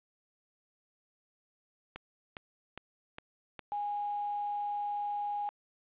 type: click train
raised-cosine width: 0.3 ms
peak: -25 dBFS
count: 5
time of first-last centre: 1.96-3.593 s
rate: 2.45 Hz
type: tone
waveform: sine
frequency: 823 Hz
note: G#5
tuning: 16 cents flat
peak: -32 dBFS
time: 3.72-5.49 s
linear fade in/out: 0 ms
effects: resampled to 8000 Hz + 10-bit